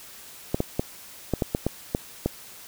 clicks, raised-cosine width 2 ms, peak -9 dBFS, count 9, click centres 0.545 / 0.604 / 0.795 / 1.337 / 1.422 / 1.549 / 1.666 / 1.949 / 2.26 s, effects white hiss -45 dBFS RMS until 2.67 s

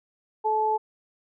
sine tone pair together, 433.4 / 866 Hz, A4 / A5, -26 / -28 cents, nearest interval octave, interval 1198 cents, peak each -27 / -22 dBFS, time 0.44-0.78 s, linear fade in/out 20 ms, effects none

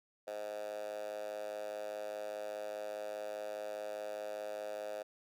10% pulse tone with high-pass filter, 104.9 Hz, G#2, 18 cents sharp, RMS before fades -42 dBFS, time 0.27-5.03 s, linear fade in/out 10 ms, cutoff 580 Hz, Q 6.3, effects none

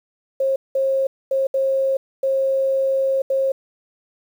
sine tone bursts at uneven times, 537 Hz, C5, 45 cents sharp, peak -16 dBFS, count 6, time 0.4-0.56 / 0.75-1.07 / 1.31-1.47 / 1.54-1.97 / 2.23-3.22 / 3.3-3.52 s, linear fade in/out 5 ms, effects 8-bit

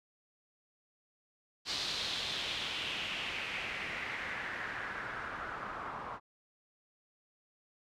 white noise with low-pass filter sweep, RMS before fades -39 dBFS, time 1.65-6.2 s, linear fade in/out 50 ms, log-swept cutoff 4400 to 1100 Hz, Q 3.1, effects none

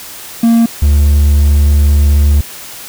triangle tone pair in turn, 230.7 / 72.67 Hz, A#3 / D2, -18 / -18 cents, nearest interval octave + minor sixth, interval 2000 cents, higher first, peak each -3 dBFS, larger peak neither, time 0.43-0.66 / 0.82-2.41 s, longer second, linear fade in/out 5 ms, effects white hiss -29 dBFS RMS until 2.88 s

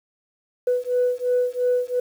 sine beating tone pair, 493.9 / 496.8 Hz, B4 / B4, 0 / +10 cents, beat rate 2.9 Hz, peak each -21 dBFS, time 0.67-2 s, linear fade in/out 5 ms, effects tanh soft clip ceiling -13 dBFS + 8-bit

